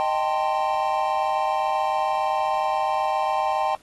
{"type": "chord", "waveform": "triangle", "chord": "A half-diminished seventh", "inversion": "second", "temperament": "equal with one note detuned", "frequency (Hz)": [622.3, 784, 891.3, 1046.5], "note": ["Eb5", "G5", "A5", "C6"], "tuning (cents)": [0, 0, 22, 0], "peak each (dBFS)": [-26, -22, -25, -26], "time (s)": [0, 3.75], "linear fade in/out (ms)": 0, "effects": ["pink hiss -56 dBFS RMS until 3.82 s", "AAC 32 kbps"]}